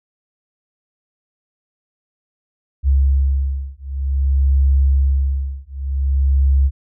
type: beating tone pair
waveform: sine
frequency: 67.9 / 68.43 Hz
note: C#2 / C#2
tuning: -35 / -22 cents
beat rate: 0.53 Hz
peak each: -16 dBFS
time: 2.83-6.71 s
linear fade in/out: 50 ms
effects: none